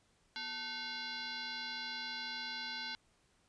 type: tone with frequency modulation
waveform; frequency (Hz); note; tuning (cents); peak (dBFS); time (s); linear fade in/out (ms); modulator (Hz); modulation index
sine; 2800; F7; +4; -39; 0.36-2.95; 0; 639; 3
effects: pink hiss -72 dBFS RMS until 3.48 s + resampled to 22050 Hz